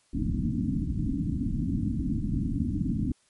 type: low-pass noise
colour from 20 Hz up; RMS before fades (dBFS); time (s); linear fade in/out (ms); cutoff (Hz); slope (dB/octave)
white; -28; 0.13-3.12; 5; 300; 96
effects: white hiss -66 dBFS RMS until 3.29 s + MP3 48 kbps